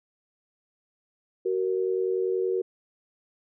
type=tone pair together; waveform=sine; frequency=375.7 / 466.1 Hz; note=F#4 / A#4; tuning=+26 / 0 cents; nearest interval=major third; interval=374 cents; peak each=-25 / -28 dBFS; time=1.45-2.62 s; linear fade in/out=10 ms; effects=none